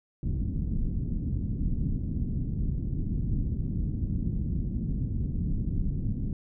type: low-pass noise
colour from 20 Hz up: pink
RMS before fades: -29 dBFS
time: 0.23-6.33 s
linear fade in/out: 2 ms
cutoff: 240 Hz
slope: 24 dB/octave
effects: none